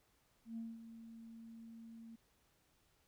sine tone with ADSR envelope, 227.5 Hz, A#3, 42 cents flat, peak -40 dBFS, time 0.45-2.16 s, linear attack 120 ms, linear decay 210 ms, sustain -11 dB, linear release 8 ms, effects tanh soft clip ceiling -37 dBFS + pink hiss -75 dBFS RMS until 3.07 s

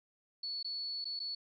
sine tone with dropouts, 4422 Hz, C#8, 5 cents flat, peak -36 dBFS, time 0.43-1.35 s, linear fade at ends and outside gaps 5 ms, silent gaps 0.629-0.645 / 1.044-1.053 / 1.193-1.2 s, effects MP3 96 kbps

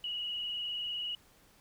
sine tone with vibrato, 2908 Hz, F#7, 31 cents flat, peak -34 dBFS, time 0.04-1.15 s, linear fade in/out 2 ms, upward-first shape sine, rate 20 Hz, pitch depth 35 cents each way, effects pink hiss -63 dBFS RMS until 1.6 s

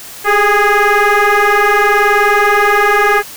sine tone with frequency modulation, 421.6 Hz, G#4, 26 cents sharp, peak -5 dBFS, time 0.24-3.23 s, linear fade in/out 50 ms, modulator 412 Hz, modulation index 4.1, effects tanh soft clip ceiling -6 dBFS + white hiss -31 dBFS RMS until 3.36 s

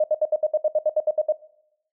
sine tone bursts, 615 Hz, D#5, 20 cents flat, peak -16 dBFS, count 13, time 0-1.324 s, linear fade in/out 5 ms, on 40 ms, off 67 ms, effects noise-tail reverb RT60 0.8 s tail -20 dB re dry

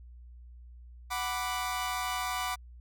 sawtooth chord, B minor, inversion second, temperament equal, 740 / 987.8 / 1174.7 Hz, F#5 / B5 / D6, 0 / 0 / 0 cents, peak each -32 dBFS, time 1.1-2.56 s, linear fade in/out 20 ms, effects added 60 Hz sine -47 dBFS peak until 2.8 s

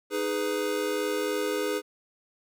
square chord, G# minor, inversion second, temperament equal with one note detuned, 311.1 / 415.3 / 498.2 Hz, D#4 / G#4 / B4, 0 / 0 / +15 cents, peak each -34 / -30 / -32 dBFS, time 0.1-1.82 s, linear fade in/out 50 ms, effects none

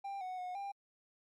triangle tone with pitch steps, 792 / 739 / 727 / 797 Hz, G5 / F#5 / F#5 / G5, +18 / -2 / -31 / +28 cents, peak -37 dBFS, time 0.04-0.72 s, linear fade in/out 10 ms, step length 170 ms, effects MP3 64 kbps

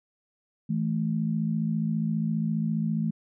sine tone pair together, 163 / 217.8 Hz, E3 / A3, -19 / -17 cents, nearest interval perfect fourth, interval 502 cents, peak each -27 dBFS, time 0.69-3.11 s, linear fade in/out 10 ms, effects none

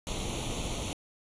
pink noise with comb filter, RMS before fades -34 dBFS, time 0.07-0.93 s, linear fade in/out 0 ms, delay 0.3 ms, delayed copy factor +0.8, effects resampled to 22050 Hz

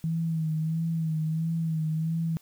sine tone with vibrato, 160.8 Hz, E3, 43 cents flat, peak -25 dBFS, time 0.04-2.37 s, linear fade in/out 0 ms, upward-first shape sine, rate 1.5 Hz, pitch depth 46 cents each way, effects white hiss -60 dBFS RMS until 2.41 s

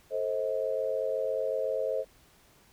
sine chord, A diminished, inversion none, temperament just, 440 / 528 / 633.6 Hz, A4 / C5 / Eb5, 0 / +16 / +31 cents, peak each -34 / -30 / -33 dBFS, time 0.1-2.05 s, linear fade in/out 50 ms, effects pink hiss -61 dBFS RMS until 2.72 s

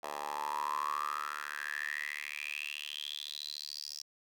10% pulse tone with high-pass filter sweep, 73.8 Hz, D2, 9 cents sharp, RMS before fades -39 dBFS, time 0.03-4.02 s, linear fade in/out 5 ms, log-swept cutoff 720 to 5300 Hz, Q 9.6, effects none

